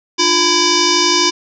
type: tone with frequency modulation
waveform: sine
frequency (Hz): 2969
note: F#7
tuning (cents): +5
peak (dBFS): -10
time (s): 0.18-1.31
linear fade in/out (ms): 20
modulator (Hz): 654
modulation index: 4.7
effects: none